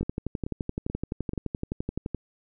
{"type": "two click trains", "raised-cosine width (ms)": 3, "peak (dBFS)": [-19, -16], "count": [4, 26], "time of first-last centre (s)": [[0.03, 1.334], [0.01, 2.147]], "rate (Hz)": [2.3, 11.7], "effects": []}